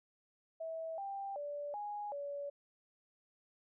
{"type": "tone with pitch steps", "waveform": "sine", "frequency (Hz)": [650, 790, 581, 828, 570], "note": ["E5", "G5", "D5", "G#5", "C#5"], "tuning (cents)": [-24, 13, -19, -5, 48], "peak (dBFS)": -39, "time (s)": [0.6, 2.5], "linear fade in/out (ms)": 10, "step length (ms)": 380, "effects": []}